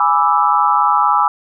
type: chord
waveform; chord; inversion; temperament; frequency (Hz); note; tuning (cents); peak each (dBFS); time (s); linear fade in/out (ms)
sine; E dominant seventh; first; equal; 830.6 / 987.8 / 1174.7 / 1318.5; G#5 / B5 / D6 / E6; 0 / 0 / 0 / 0; -16; 0-1.28; 2
effects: none